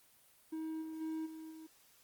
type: tone with level steps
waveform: triangle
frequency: 317.9 Hz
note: D#4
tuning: 37 cents sharp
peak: -36 / -40 / -35 / -44 / -47 dBFS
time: 0.52-1.67 s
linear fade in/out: 10 ms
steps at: 0.81 / 1 / 1.25 / 1.5 s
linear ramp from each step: 20 ms
effects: white hiss -66 dBFS RMS until 2.03 s + Opus 24 kbps